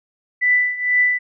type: tone with tremolo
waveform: sine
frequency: 1985 Hz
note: B6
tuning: 8 cents sharp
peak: -11 dBFS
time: 0.41-1.19 s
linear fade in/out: 20 ms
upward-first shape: triangle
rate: 2.1 Hz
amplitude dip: 85%
effects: none